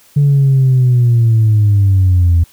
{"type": "linear sweep", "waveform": "sine", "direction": "down", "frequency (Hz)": [145.1, 82.41], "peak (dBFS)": -5, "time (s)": [0.16, 2.44], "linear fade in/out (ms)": 10, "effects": ["tanh soft clip ceiling -4 dBFS", "white hiss -47 dBFS RMS until 2.52 s"]}